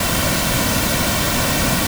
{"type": "noise with comb filter", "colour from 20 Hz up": "pink", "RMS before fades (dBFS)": -18, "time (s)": [0, 1.87], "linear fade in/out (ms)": 5, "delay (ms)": 2.4, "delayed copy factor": -0.55, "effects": []}